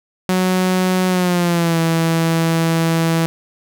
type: tone with pitch glide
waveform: sawtooth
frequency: 184.6 to 164.46 Hz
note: F#3 to E3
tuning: -4 to -4 cents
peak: -10 dBFS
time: 0.29-3.26 s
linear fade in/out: 0 ms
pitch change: -200 cents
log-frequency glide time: 1.08-1.79 s
effects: none